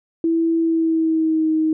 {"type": "tone with pitch glide", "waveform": "sine", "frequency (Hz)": [329.6, 314.9], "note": ["E4", "D#4"], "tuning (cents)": [0, 21], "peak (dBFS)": -15, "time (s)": [0.24, 1.73], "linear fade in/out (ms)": 2, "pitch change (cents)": -79, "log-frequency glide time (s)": [0.59, 1.5], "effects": []}